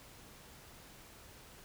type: silence
effects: pink hiss -56 dBFS RMS until 1.64 s